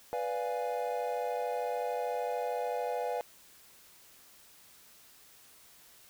triangle chord, B diminished seventh, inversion none, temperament equal, 493.9 / 587.3 / 698.5 / 830.6 Hz, B4 / D5 / F5 / Ab5, 0 / 0 / 0 / 0 cents, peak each -33 / -37 / -35 / -36 dBFS, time 0.13-3.21 s, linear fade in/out 0 ms, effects white hiss -58 dBFS RMS until 6.09 s

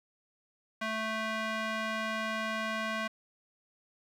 square tone with band-pass filter, 220 Hz, A3, in tune, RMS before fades -34 dBFS, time 0.81-3.08 s, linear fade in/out 10 ms, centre 1700 Hz, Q 1, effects 10-bit

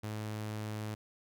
sawtooth tone, 107.2 Hz, A2, 45 cents flat, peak -33 dBFS, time 0.03-0.95 s, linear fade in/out 10 ms, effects none

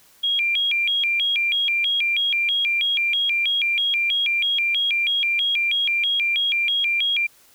sine tone with vibrato, 2794 Hz, F7, in tune, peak -18 dBFS, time 0.23-7.27 s, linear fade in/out 10 ms, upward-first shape square, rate 3.1 Hz, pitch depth 280 cents each way, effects white hiss -54 dBFS RMS until 7.54 s

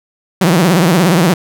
sawtooth tone with vibrato, 174.61 Hz, F3, in tune, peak -4 dBFS, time 0.41-1.34 s, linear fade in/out 5 ms, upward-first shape triangle, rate 17 Hz, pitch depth 230 cents each way, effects none

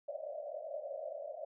white band-pass noise, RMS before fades -43 dBFS, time 0.08-1.45 s, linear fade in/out 5 ms, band 560 to 650 Hz, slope 96 dB/octave, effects none

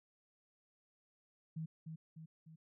sine tone with echo, 160 Hz, D#3, 49 cents sharp, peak -39 dBFS, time 1.56-1.66 s, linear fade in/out 10 ms, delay 300 ms, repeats 3, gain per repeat -5 dB, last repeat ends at 2.56 s, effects none

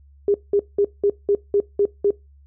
sine tone bursts, 405.2 Hz, G#4, 43 cents flat, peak -14 dBFS, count 8, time 0.28-2.106 s, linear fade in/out 2 ms, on 62 ms, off 190 ms, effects noise-tail reverb RT60 0.2 s tail -21 dB re dry + added 70 Hz sine -47 dBFS peak until 2.46 s

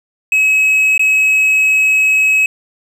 triangle tone with dropouts, 2561 Hz, D#7, 49 cents sharp, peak -7 dBFS, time 0.32-2.46 s, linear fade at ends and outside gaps 2 ms, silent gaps 0.978-0.994 s, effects none

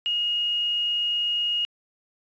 sine tone with quantisation, 2868 Hz, F7, 45 cents sharp, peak -22 dBFS, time 0.06-1.65 s, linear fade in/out 0 ms, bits 8, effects resampled to 16000 Hz

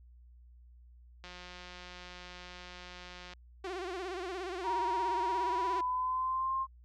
click train, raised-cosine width 0.2 ms, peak -30 dBFS, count 376, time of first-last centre 1.24-3.335 s, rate 179 Hz
sawtooth tone with vibrato, 366.7 Hz, F#4, 15 cents flat, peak -33 dBFS, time 3.64-5.81 s, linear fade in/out 5 ms, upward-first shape sine, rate 17 Hz, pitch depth 110 cents each way
sine tone with pitch glide, 950 to 1060.2 Hz, A#5 to C6, +33 to +23 cents, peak -30 dBFS, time 4.63-6.67 s, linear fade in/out 50 ms, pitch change +190 cents, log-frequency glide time 5.22-6.55 s
effects added 60 Hz sine -54 dBFS peak until 6.84 s + low-pass 5000 Hz 12 dB/octave

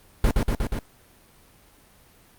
brown noise with echo, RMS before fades -18 dBFS, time 0.24-0.31 s, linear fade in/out 2 ms, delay 120 ms, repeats 4, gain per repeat -2 dB, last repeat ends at 0.79 s, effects pink hiss -55 dBFS RMS until 2.38 s + Opus 32 kbps

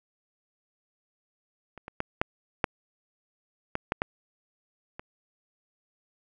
clicks, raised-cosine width 0.5 ms, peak -28 / -24 / -13 / -8 / -7 / -13 / -10 / -10 / -23 dBFS, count 9, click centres 1.777 / 1.881 / 2.004 / 2.215 / 2.642 / 3.754 / 3.921 / 4.019 / 4.995 s, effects none

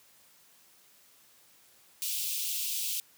white high-pass noise, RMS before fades -33 dBFS, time 2.02-3 s, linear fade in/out 0 ms, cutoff 2600 Hz, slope 48 dB/octave, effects white hiss -61 dBFS RMS until 3.17 s + high-pass 80 Hz 12 dB/octave

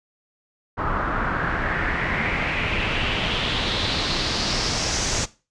pink noise with low-pass filter sweep, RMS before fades -24 dBFS, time 0.77-5.26 s, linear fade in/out 20 ms, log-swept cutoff 1200 to 6600 Hz, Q 3.4, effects noise-tail reverb RT60 0.3 s tail -18 dB re dry + resampled to 22050 Hz

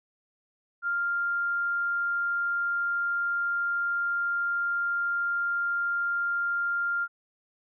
sine tone, 1396.9 Hz, F6, in tune, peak -25 dBFS, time 0.82-7.08 s, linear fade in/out 50 ms, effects none

